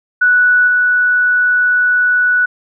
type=tone with level steps; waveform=sine; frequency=1477 Hz; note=F#6; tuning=3 cents flat; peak=-7 / -9 dBFS; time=0.21-2.46 s; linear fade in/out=10 ms; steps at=0.67 s; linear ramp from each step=10 ms; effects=none